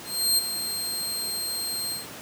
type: tone with ADSR envelope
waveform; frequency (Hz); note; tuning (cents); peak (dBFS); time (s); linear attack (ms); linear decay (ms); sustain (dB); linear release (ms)
20% pulse; 4186; C8; 0; -12; 0.04-2.07; 340; 17; -10; 150
effects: pink hiss -40 dBFS RMS until 2.21 s + high-pass 150 Hz 12 dB/octave